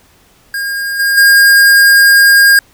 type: tone with level steps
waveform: square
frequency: 1619 Hz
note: G#6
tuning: 45 cents flat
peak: -16 / -10 / -4 dBFS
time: 0.54-2.59 s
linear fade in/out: 2 ms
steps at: 0.99 / 1.17 s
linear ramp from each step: 10 ms
effects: pink hiss -48 dBFS RMS until 2.73 s